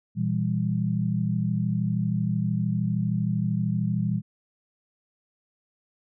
sine chord, E diminished, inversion second, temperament just, 118.67 / 164.81 / 197.78 Hz, Bb2 / E3 / G3, +31 / 0 / +16 cents, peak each -27 dBFS, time 0.15-4.22 s, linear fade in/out 50 ms, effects none

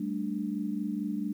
sine chord, G suspended second, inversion none, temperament just, 196 / 220.5 / 294 Hz, G3 / A3 / D4, 0 / +4 / +2 cents, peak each -34 dBFS, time 0-1.33 s, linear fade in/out 5 ms, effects 10-bit

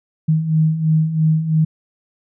sine beating tone pair, 155.56 / 158.56 Hz, D#3 / D#3, 0 / +33 cents, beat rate 3 Hz, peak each -20 / -14 dBFS, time 0.28-1.65 s, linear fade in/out 10 ms, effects none

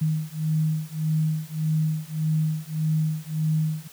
sine beating tone pair, 155.56 / 157.26 Hz, D#3 / D#3, 0 / +19 cents, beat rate 1.7 Hz, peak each -25 dBFS, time 0.01-3.88 s, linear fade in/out 10 ms, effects white hiss -48 dBFS RMS until 3.92 s

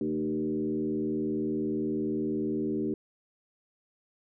sine tone with frequency modulation, 304.3 Hz, D#4, 38 cents flat, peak -27 dBFS, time 0.01-2.94 s, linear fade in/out 2 ms, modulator 80 Hz, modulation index 1.3, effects none

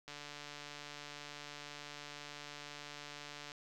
click train, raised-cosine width 0.2 ms, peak -30 dBFS, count 503, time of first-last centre 0.08-3.518 s, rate 146 Hz, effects 11-bit

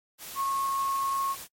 sine tone in noise, 1092 Hz, C#6, 26 cents flat, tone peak -26 dBFS, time 0.35-1.36 s, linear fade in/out 50 ms, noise white, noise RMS -41 dBFS, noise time 0.18-1.48 s, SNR +12 dB, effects noise-tail reverb RT60 0.1 s tail -25 dB re dry + MP3 64 kbps

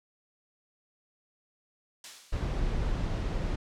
blue noise with exponential decay, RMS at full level -35 dBFS, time 2.04-2.78 s, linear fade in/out 2 ms, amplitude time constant 160 ms
brown noise, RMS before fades -30 dBFS, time 2.32-3.56 s, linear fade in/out 10 ms
effects low-pass 6000 Hz 12 dB/octave

